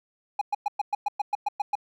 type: tone bursts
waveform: triangle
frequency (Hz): 823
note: G#5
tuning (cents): -16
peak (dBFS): -20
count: 11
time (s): 0.39-1.754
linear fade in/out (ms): 5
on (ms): 24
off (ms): 110
effects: none